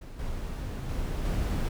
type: noise with level steps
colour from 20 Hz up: brown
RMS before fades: -41 / -34 / -31 / -28 dBFS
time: 0.01-1.69 s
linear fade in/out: 10 ms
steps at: 0.19 / 0.89 / 1.25 s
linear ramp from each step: 2 ms
effects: none